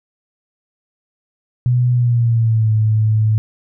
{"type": "tone with pitch glide", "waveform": "sine", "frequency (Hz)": [123.47, 108.74], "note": ["B2", "A2"], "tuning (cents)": [0, -20], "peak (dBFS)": -11, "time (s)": [1.66, 3.38], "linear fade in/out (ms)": 0, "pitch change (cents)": -220, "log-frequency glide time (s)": [1.92, 2.72], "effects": []}